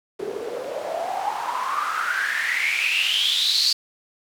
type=noise with band-pass filter sweep; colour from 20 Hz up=white; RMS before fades=-24 dBFS; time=0.19-3.73 s; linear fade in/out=5 ms; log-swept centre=380 to 4600 Hz; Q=9.6; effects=none